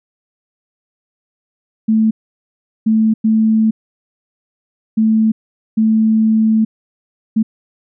sine tone bursts at uneven times, 220 Hz, A3, in tune, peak -9 dBFS, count 6, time 1.88-2.11 / 2.86-3.14 / 3.24-3.71 / 4.97-5.32 / 5.77-6.65 / 7.36-7.43 s, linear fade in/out 10 ms, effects none

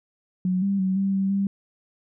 sine tone with pitch steps, 183.8 / 197.6 / 188.5 / 195.3 / 193.7 / 197.4 Hz, F#3 / G3 / F#3 / G3 / G3 / G3, -11 / +14 / +32 / -6 / -20 / +12 cents, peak -20 dBFS, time 0.45-1.47 s, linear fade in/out 2 ms, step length 170 ms, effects none

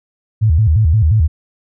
sine tone with vibrato, 92.5 Hz, F#2, in tune, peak -8 dBFS, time 0.41-1.28 s, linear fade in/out 20 ms, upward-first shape square, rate 5.7 Hz, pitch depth 290 cents each way, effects none

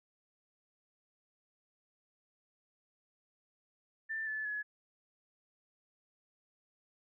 sine tone with pitch steps, 1778 / 1736.4 / 1695.7 Hz, A6 / A6 / G#6, +18 / -23 / +36 cents, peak -35 dBFS, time 4.09-4.63 s, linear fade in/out 20 ms, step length 180 ms, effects none

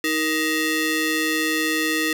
sawtooth ring-modulated tone, 784 Hz, G5, in tune, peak -13 dBFS, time 0.04-2.13 s, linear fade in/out 2 ms, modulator 1100 Hz, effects none

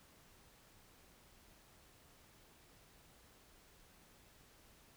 silence, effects pink hiss -65 dBFS RMS until 4.96 s

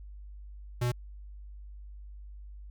square tone, 122 Hz, B2, 21 cents flat, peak -27 dBFS, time 0.81-0.92 s, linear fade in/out 10 ms, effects added 50 Hz sine -43 dBFS peak until 2.7 s

